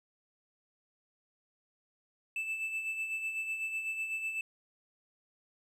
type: tone with tremolo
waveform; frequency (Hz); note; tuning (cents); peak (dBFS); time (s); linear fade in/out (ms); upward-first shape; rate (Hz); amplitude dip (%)
triangle; 2637; E7; 0; -30; 2.36-4.41; 2; sine; 8; 50
effects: resampled to 32000 Hz